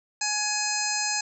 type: harmonic tone with a mistuned harmonic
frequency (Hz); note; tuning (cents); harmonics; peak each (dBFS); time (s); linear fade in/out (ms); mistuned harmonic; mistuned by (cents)
840; G#5; +19; 1 / 2 / 3 / 5 / 6 / 7 / 8 / 9; -33 / -33 / -33 / -33 / -33 / -33 / -33 / -33; 0.21-1.21; 5; 7; +91
effects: none